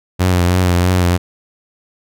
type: tone with vibrato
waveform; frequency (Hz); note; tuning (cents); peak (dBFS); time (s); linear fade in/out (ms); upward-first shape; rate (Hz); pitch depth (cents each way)
sawtooth; 89.8; F2; +49; -7; 0.19-1.18; 20; triangle; 3.1; 49
effects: none